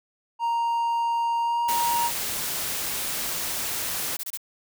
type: tone with pitch glide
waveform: triangle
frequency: 932.3 to 942 Hz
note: A#5 to A#5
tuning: 0 to +18 cents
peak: -20 dBFS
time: 0.39-2.11 s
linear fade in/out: 50 ms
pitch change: +18 cents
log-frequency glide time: 1.41-1.62 s
type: noise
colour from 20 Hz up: white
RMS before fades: -29 dBFS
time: 1.68-4.17 s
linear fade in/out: 10 ms
type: noise bursts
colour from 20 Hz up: blue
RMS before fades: -32 dBFS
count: 3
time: 4.19-4.374 s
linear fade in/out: 5 ms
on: 44 ms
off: 26 ms
effects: none